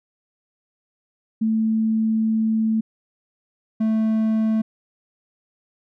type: tone pair in turn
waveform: sine / triangle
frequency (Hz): 221 / 220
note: A3 / A3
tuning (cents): +8 / 0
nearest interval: unison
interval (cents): 8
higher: first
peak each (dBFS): -17 / -15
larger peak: second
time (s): 1.41-2.81 / 3.8-4.62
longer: first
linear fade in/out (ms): 10
effects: none